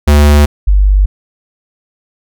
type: tone pair in turn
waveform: square / sine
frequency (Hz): 73.42 / 49.1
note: D2 / G1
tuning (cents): 0 / +4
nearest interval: perfect fifth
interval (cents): 696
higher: first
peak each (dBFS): -4 / -4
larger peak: neither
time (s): 0.07-0.46 / 0.67-1.06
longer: neither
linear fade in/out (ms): 10
effects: none